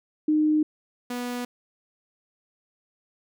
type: tone pair in turn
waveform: sine / sawtooth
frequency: 306.2 / 244.9 Hz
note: D#4 / B3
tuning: -28 / -14 cents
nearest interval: major third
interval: 386 cents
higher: first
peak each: -18 / -25 dBFS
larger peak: first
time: 0.28-0.63 / 1.1-1.45 s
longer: neither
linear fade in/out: 5 ms
effects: none